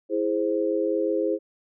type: chord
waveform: sine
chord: E augmented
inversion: none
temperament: equal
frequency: 329.6 / 415.3 / 523.3 Hz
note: E4 / G#4 / B#4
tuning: 0 / 0 / 0 cents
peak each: -26 dBFS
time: 0.09-1.39 s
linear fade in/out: 50 ms
effects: none